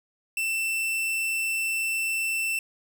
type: tone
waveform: 45% pulse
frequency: 2673 Hz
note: E7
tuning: 23 cents sharp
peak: -25 dBFS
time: 0.37-2.59 s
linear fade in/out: 2 ms
effects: none